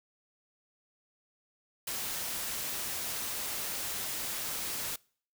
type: noise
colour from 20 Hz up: white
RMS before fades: -36 dBFS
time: 1.87-4.96 s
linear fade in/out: 5 ms
effects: noise-tail reverb RT60 0.5 s tail -25 dB re dry